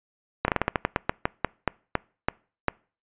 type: slowing click train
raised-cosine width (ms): 0.5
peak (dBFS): -6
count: 16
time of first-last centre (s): 0.45-2.683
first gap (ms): 31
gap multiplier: 1.2
effects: noise-tail reverb RT60 0.4 s tail -25 dB re dry + resampled to 8000 Hz